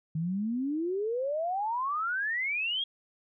sine exponential sweep, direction up, 153.8 to 3328 Hz, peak -28 dBFS, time 0.15-2.84 s, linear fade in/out 5 ms, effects none

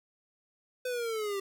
square linear sweep, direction down, 508 to 388 Hz, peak -32 dBFS, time 0.85-1.4 s, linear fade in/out 5 ms, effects 11-bit

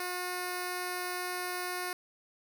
5% pulse tone with notch filter, 360.4 Hz, F#4, 45 cents flat, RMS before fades -36 dBFS, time 0-1.93 s, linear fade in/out 2 ms, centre 3200 Hz, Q 1.2, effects none

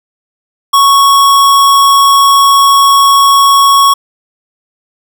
square tone, 1108.7 Hz, C#6, in tune, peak -4 dBFS, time 0.73-3.94 s, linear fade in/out 10 ms, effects none

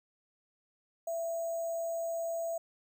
sine tone with sample-and-hold, 666 Hz, E5, 18 cents sharp, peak -32 dBFS, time 1.07-2.58 s, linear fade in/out 5 ms, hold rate 7350 Hz, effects none

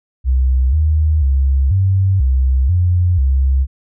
sine tone with pitch steps, 64.5 / 77.4 / 67.6 / 95.9 / 65.3 / 88.9 / 66.8 Hz, C2 / D#2 / C#2 / G2 / C2 / F2 / C2, -24 / -9 / -43 / -37 / -3 / +31 / +36 cents, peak -10 dBFS, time 0.24-3.67 s, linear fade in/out 50 ms, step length 490 ms, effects none

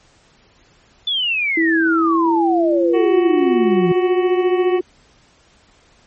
sine exponential sweep, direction down, 3520 to 164.81 Hz, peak -16 dBFS, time 1.07-3.92 s, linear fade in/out 5 ms
sine tone with pitch glide, 326.8 to 358.4 Hz, E4 to F4, -15 to +45 cents, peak -14 dBFS, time 1.57-4.81 s, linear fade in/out 5 ms, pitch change +160 cents, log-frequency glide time 1.92-3.93 s
harmonic tone, 372.8 Hz, F#4, 13 cents sharp, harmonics 1 / 2 / 3 / 5 / 6 / 7 / 8, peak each -20 / -26 / -30 / -34 / -36 / -37 / -38 dBFS, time 2.93-4.8 s, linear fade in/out 20 ms
effects pink hiss -53 dBFS RMS until 6.06 s + MP3 32 kbps

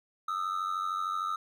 triangle ring-modulated tone, 1273 Hz, D#6, 39 cents sharp, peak -25 dBFS, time 0.28-1.36 s, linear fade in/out 5 ms, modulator 46.6 Hz, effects none

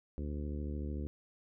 harmonic tone, 73.42 Hz, D2, in tune, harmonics 1 / 2 / 3 / 4 / 5 / 6 / 7, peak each -37 / -46 / -44 / -46 / -49 / -53 / -54 dBFS, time 0.18-1.07 s, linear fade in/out 0 ms, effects none

